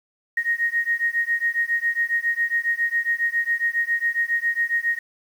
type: beating tone pair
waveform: sine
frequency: 1864.7 / 1872 Hz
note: A#6 / A#6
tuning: 0 / +7 cents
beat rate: 7.3 Hz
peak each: -23 dBFS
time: 0.37-4.99 s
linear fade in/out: 5 ms
effects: 8-bit